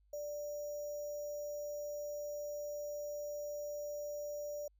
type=tone with sample-and-hold; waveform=sine; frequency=587.3 Hz; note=D5; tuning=in tune; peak=-39 dBFS; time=0.13-4.68 s; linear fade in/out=5 ms; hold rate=6300 Hz; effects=added 50 Hz sine -67 dBFS peak until 4.79 s